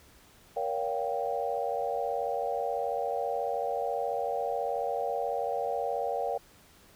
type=chord; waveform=sine; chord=G half-diminished seventh; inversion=first; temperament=just; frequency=470.4 / 564.5 / 705.6 / 784 Hz; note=Bb4 / Db5 / F5 / G5; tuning=+16 / +31 / +18 / 0 cents; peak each=-34 dBFS; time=0.56-6.38 s; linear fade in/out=10 ms; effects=pink hiss -58 dBFS RMS until 6.95 s